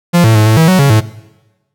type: tone with pitch steps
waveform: 45% pulse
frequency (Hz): 173.6 / 111.9 / 107.7 / 110.1 / 161.7 / 185.7 / 139.6 / 108.9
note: F3 / A2 / A2 / A2 / E3 / F#3 / C#3 / A2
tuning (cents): -10 / +30 / -37 / +2 / -33 / +7 / +13 / -17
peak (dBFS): -5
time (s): 0.13-1.01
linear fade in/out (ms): 20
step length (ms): 110
effects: noise-tail reverb RT60 1.0 s tail -18 dB re dry